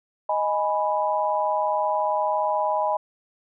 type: chord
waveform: sine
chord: G# minor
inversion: second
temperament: equal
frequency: 622.3 / 830.6 / 987.8 Hz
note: D#5 / G#5 / B5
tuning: 0 / 0 / 0 cents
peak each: -25 dBFS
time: 0.29-2.97 s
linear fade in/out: 5 ms
effects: none